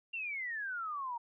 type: exponential sweep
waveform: sine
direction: down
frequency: 2794 to 920 Hz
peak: -36 dBFS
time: 0.13-1.18 s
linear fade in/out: 10 ms
effects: none